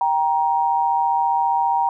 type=tone pair together; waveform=sine; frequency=785.1 / 940 Hz; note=G5 / A#5; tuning=+2 / +14 cents; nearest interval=minor third; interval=312 cents; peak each=-20 / -18 dBFS; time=0.01-1.89 s; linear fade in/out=2 ms; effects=none